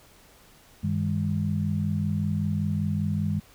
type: tone cluster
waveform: sine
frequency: 97.9 / 157.8 / 203 Hz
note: G2 / D#3 / G#3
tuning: -2 / +25 / -39 cents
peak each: -28 dBFS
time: 0.83-3.4 s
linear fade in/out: 10 ms
effects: pink hiss -55 dBFS RMS until 3.54 s